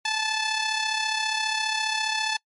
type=tone with amplitude modulation; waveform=10% pulse; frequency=872 Hz; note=A5; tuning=16 cents flat; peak=-13 dBFS; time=0.05-2.37 s; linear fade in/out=5 ms; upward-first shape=sine; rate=34.8 Hz; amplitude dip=50%; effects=noise-tail reverb RT60 0.1 s tail -25 dB re dry + MP3 48 kbps